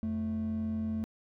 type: tone pair together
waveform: triangle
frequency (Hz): 87.31 / 220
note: F2 / A3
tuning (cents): 0 / 0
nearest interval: octave + major third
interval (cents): 1600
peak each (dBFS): -35 / -28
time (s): 0.03-1.04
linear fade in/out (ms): 0
effects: tanh soft clip ceiling -26 dBFS